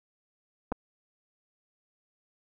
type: clicks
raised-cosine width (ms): 1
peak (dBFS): -18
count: 2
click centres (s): 0.719 / 0.723
effects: none